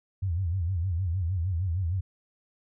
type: tone with vibrato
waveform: sine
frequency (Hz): 89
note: F2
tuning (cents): +33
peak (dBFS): -25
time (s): 0.22-2.01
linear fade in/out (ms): 10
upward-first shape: sine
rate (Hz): 6.5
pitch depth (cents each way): 160
effects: none